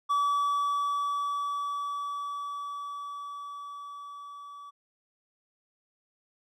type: tone with level ramp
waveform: triangle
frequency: 1147 Hz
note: D6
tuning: 41 cents flat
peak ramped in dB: -21 to -41 dBFS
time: 0.09-4.71 s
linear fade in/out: 20 ms
effects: none